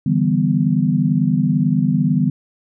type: chord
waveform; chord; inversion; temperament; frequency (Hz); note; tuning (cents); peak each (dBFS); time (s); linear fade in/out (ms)
sine; E minor seventh; third; equal; 146.83 / 164.81 / 196 / 246.9; D3 / E3 / G3 / B3; 0 / 0 / 0 / 0; -19; 0.06-2.3; 5
effects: none